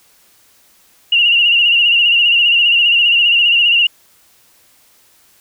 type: tone with vibrato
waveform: sine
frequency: 2817 Hz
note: F7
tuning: 14 cents sharp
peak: -8 dBFS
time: 1.12-3.87 s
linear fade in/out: 5 ms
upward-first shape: sine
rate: 15 Hz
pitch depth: 57 cents each way
effects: white hiss -51 dBFS RMS until 5.4 s